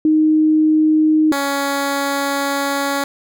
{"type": "tone pair in turn", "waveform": ["sine", "10% pulse"], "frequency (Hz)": [310.6, 279.7], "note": ["D#4", "C#4"], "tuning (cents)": [-3, 16], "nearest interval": "major second", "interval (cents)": 181, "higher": "first", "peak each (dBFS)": [-10, -9], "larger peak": "second", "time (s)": [[0.05, 1.32], [1.32, 3.04]], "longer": "second", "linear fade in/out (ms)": 2, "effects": []}